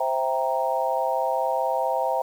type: chord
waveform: sine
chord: C dominant seventh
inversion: none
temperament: equal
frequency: 523.3 / 659.3 / 784 / 932.3 Hz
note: C5 / E5 / G5 / Bb5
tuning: 0 / 0 / 0 / 0 cents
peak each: -27 dBFS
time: 0-2.22 s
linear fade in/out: 5 ms
effects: 8-bit